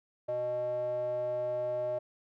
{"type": "tone with band-pass filter", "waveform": "square", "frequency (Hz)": 123.2, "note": "B2", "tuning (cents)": -4, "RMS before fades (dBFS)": -33, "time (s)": [0.28, 1.99], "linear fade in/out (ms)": 10, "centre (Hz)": 600, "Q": 8.9, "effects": []}